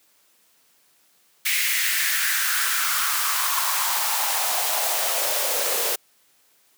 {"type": "noise with high-pass filter sweep", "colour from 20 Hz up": "white", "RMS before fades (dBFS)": -23, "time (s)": [1.45, 5.96], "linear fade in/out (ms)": 10, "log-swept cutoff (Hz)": [2200, 460], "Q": 3.9, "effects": ["white hiss -61 dBFS RMS until 6.77 s", "high-pass 150 Hz 12 dB/octave"]}